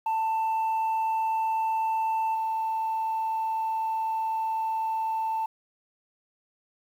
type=tone with level steps; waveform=sine; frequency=888 Hz; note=A5; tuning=16 cents sharp; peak=-21 / -24 dBFS; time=0.06-5.46 s; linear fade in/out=5 ms; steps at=2.34 s; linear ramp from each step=10 ms; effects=tanh soft clip ceiling -23 dBFS + 9-bit